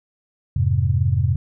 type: chord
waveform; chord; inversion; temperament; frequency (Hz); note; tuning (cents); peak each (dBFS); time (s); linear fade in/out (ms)
sine; F minor; none; just; 87.31 / 104.77 / 130.96; F2 / Ab2 / C3; 0 / +16 / +2; -20; 0.56-1.36; 5
effects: none